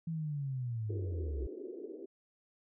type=linear sweep; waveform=sine; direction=down; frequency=166.7 to 62.1 Hz; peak=-34 dBFS; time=0.07-1.47 s; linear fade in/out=5 ms
type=band-pass noise; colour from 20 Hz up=pink; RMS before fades=-45 dBFS; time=0.89-2.06 s; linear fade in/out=10 ms; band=310 to 450 Hz; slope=48 dB/octave
effects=none